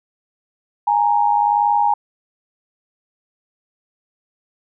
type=tone pair together; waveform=sine; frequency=829 / 930.5 Hz; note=G#5 / A#5; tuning=-3 / -3 cents; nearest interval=major second; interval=200 cents; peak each=-15 / -17 dBFS; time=0.87-1.94 s; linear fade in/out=5 ms; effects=none